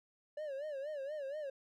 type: tone with vibrato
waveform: triangle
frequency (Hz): 575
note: D5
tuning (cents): -37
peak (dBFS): -37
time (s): 0.37-1.5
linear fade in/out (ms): 5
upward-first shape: sine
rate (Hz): 4.2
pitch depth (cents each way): 130
effects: none